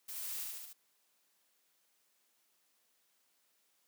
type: noise with echo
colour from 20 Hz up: blue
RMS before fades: -44 dBFS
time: 0.08-0.44 s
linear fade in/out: 10 ms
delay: 73 ms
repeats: 4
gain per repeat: -2 dB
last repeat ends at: 0.732 s
effects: white hiss -75 dBFS RMS until 3.87 s + high-pass 200 Hz 12 dB/octave